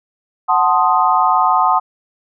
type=chord; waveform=sine; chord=F# diminished seventh; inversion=none; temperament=equal; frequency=740 / 880 / 1046.5 / 1244.5 Hz; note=F#5 / A5 / C6 / Eb6; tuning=0 / 0 / 0 / 0 cents; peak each=-16 dBFS; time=0.48-1.8 s; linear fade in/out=20 ms; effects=none